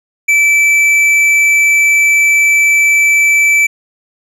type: tone with tanh clipping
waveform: sine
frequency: 2318 Hz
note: D7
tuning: 23 cents flat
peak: -8 dBFS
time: 0.28-3.67 s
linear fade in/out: 10 ms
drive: 9 dB
effects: none